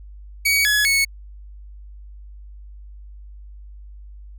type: tone with pitch steps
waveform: sawtooth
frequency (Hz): 2255 / 1692 / 2208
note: C#7 / G#6 / C#7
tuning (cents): +29 / +32 / -7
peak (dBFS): -12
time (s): 0.45-1.05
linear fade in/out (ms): 10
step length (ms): 200
effects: added 50 Hz sine -37 dBFS peak until 4.38 s